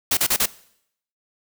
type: noise bursts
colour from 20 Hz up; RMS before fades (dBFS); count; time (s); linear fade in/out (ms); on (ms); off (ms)
white; -19; 4; 0.11-0.459; 5; 61; 35
effects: noise-tail reverb RT60 0.7 s tail -20 dB re dry